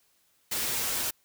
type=noise with comb filter; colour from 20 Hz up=white; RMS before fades=-30 dBFS; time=0.51-1.11 s; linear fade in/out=10 ms; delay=8.3 ms; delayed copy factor=+0.5; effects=white hiss -68 dBFS RMS until 1.24 s